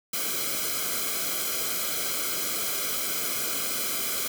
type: noise with comb filter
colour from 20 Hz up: white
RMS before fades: -29 dBFS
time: 0.13-4.28 s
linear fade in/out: 5 ms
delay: 1.1 ms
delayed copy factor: -1
effects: none